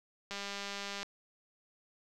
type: click train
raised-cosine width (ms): 0.2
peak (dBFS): -23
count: 145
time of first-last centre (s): 0.31-1.03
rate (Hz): 200
effects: none